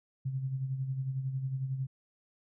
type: tone with tremolo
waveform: sine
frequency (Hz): 132.8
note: C3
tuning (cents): +26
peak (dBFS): -29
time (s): 0.25-1.87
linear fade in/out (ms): 10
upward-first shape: sine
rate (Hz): 11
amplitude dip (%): 55
effects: none

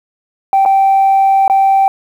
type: tone with dropouts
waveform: sine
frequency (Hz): 779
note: G5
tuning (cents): -11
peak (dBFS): -5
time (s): 0.53-1.88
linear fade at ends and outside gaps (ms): 1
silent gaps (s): 0.652-0.659 / 1.479-1.498
effects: tanh soft clip ceiling -4 dBFS + 7-bit

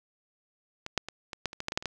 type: clicks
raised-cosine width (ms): 0.2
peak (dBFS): -19 / -8 / -20 / -20 / -12 / -24 / -17 / -13 / -16 / -8 / -25 / -14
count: 12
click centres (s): 0.864 / 0.977 / 1.086 / 1.332 / 1.457 / 1.531 / 1.604 / 1.684 / 1.721 / 1.775 / 1.825 / 1.857
effects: none

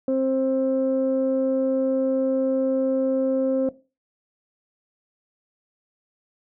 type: tone pair together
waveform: sine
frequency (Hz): 264.3 / 528.6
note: C4 / C5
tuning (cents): +18 / +18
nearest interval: octave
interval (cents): 1200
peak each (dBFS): -21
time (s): 0.08-3.69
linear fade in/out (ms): 2
effects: noise-tail reverb RT60 0.3 s tail -17 dB re dry + tanh soft clip ceiling -14 dBFS

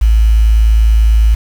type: tone with quantisation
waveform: sine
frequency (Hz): 54.7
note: A1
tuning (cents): -9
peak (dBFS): -5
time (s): 0.01-1.35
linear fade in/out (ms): 10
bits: 5
effects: none

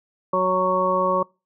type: harmonic tone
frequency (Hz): 185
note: F#3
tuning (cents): 0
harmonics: 1 / 2 / 3 / 5 / 6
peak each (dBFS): -29 / -27 / -22 / -27 / -21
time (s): 0.33-1.23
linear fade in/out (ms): 5
effects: noise-tail reverb RT60 0.3 s tail -26 dB re dry

